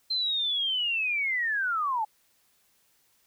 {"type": "linear sweep", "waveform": "sine", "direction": "down", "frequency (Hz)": [4144, 830.6], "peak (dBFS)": -25, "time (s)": [0.1, 2.05], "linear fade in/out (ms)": 10, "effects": ["white hiss -67 dBFS RMS until 3.26 s"]}